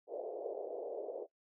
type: band-pass noise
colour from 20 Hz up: pink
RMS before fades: -42 dBFS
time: 0.07-1.27 s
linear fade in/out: 50 ms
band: 400 to 650 Hz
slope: 48 dB/octave
effects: noise-tail reverb RT60 0.1 s tail -19 dB re dry